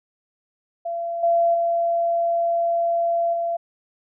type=tone with level steps; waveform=sine; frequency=680 Hz; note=F5; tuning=46 cents flat; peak=-24 / -15 / -18 / -21 dBFS; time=0.85-3.57 s; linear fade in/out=10 ms; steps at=1.23 / 1.54 / 3.33 s; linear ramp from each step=5 ms; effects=none